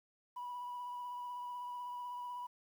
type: tone with vibrato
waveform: sine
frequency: 980 Hz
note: B5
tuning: 14 cents flat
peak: -39 dBFS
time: 0.36-2.47 s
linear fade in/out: 10 ms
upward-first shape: triangle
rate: 16 Hz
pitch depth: 22 cents each way
effects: tanh soft clip ceiling -39 dBFS + 11-bit